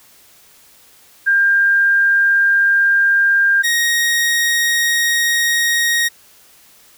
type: tone pair in turn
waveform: sine / sawtooth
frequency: 1599 / 1875.4 Hz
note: G6 / A#6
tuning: +34 / +10 cents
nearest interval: minor third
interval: 276 cents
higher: second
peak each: -10 / -10 dBFS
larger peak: neither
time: 1.26-3.63 / 3.63-6.09 s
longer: second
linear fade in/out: 20 ms
effects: white hiss -48 dBFS RMS until 6.97 s